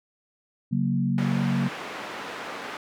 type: chord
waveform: sine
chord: F# major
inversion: second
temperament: equal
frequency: 138.59 / 185 / 233.1 Hz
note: C#3 / F#3 / A#3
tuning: 0 / 0 / 0 cents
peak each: -26 dBFS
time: 0.71-1.69 s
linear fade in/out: 20 ms
type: band-pass noise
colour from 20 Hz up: white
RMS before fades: -36 dBFS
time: 1.18-2.77 s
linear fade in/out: 2 ms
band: 220 to 1800 Hz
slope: 12 dB/octave
effects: none